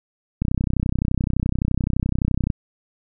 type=click train; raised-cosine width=5 ms; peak=-8 dBFS; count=67; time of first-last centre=0.42-2.502 s; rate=31.7 Hz; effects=none